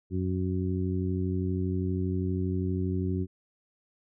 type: harmonic tone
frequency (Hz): 92.5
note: F#2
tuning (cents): 0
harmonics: 1 / 2 / 3 / 4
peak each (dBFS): -29 / -32 / -34 / -35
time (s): 0.1-3.27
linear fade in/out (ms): 50
effects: none